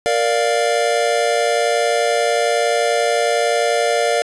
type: chord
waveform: square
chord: Bb major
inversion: none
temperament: equal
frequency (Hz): 466.2 / 587.3 / 698.5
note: Bb4 / D5 / F5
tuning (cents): 0 / 0 / 0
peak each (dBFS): -20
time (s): 0.06-4.22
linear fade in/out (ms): 0
effects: resampled to 24000 Hz + 8-bit